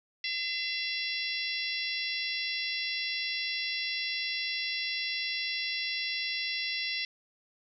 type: harmonic tone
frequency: 679 Hz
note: F5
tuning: 49 cents flat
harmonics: 3 / 4 / 5 / 6 / 7 / 8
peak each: -36 / -37 / -38 / -39 / -39 / -40 dBFS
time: 0.24-7.05 s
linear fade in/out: 2 ms
effects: none